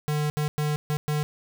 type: tone bursts at uneven times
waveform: square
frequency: 149.9 Hz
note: D3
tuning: 36 cents sharp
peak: -24 dBFS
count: 5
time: 0.08-0.3 / 0.37-0.48 / 0.58-0.76 / 0.9-0.97 / 1.08-1.23 s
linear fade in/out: 0 ms
effects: none